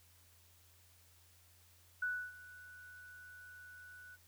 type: tone with ADSR envelope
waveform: sine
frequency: 1481 Hz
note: F#6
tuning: 1 cent sharp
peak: -33 dBFS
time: 2.02-4.17 s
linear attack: 6 ms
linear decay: 290 ms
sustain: -19 dB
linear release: 30 ms
effects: added 87 Hz sine -67 dBFS peak until 4.27 s + white hiss -67 dBFS RMS until 4.27 s